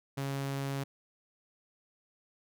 sawtooth tone, 137.8 Hz, C#3, 10 cents flat, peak -29 dBFS, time 0.17-0.84 s, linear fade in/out 10 ms, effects none

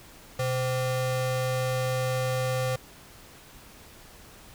square ring-modulated tone, 321.9 Hz, E4, 41 cents flat, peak -23 dBFS, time 0.39-2.76 s, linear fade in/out 5 ms, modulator 196 Hz, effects pink hiss -50 dBFS RMS until 4.54 s

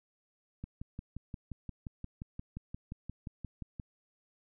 click train, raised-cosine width 5 ms, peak -28 dBFS, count 19, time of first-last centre 0.64-3.798 s, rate 5.7 Hz, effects none

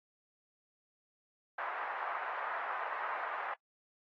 pink band-pass noise, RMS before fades -39 dBFS, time 1.58-3.54 s, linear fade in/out 5 ms, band 740 to 1700 Hz, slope 24 dB/octave, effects noise-tail reverb RT60 0.1 s tail -23 dB re dry + AAC 32 kbps

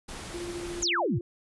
pink noise, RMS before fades -40 dBFS, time 0.08-0.84 s, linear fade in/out 10 ms
sine tone with tremolo, 347.2 Hz, F4, 10 cents flat, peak -32 dBFS, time 0.34-1.21 s, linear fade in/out 2 ms, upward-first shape triangle, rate 14 Hz, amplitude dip 50%
sine exponential sweep, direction down, 7570 to 94.5 Hz, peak -24 dBFS, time 0.82-1.19 s, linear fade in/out 10 ms
effects resampled to 24000 Hz

